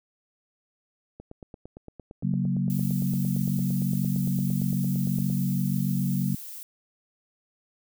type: click train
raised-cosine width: 2 ms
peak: -28 dBFS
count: 37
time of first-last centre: 1.2-5.3 s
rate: 8.78 Hz
type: chord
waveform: sine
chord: F# major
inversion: second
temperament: equal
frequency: 138.59 / 185 / 233.1 Hz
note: C#3 / F#3 / A#3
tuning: 0 / 0 / 0 cents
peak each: -27 / -26 / -31 dBFS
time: 2.23-6.35 s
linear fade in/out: 5 ms
type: noise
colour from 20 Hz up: violet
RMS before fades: -40 dBFS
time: 2.7-6.63 s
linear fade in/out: 0 ms
effects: none